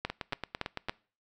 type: two click trains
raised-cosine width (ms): 0.3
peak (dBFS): -15 / -18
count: 4 / 8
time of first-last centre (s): 0.05-0.895 / 0.1-0.886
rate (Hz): 3.55 / 8.91
effects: noise-tail reverb RT60 0.4 s tail -23 dB re dry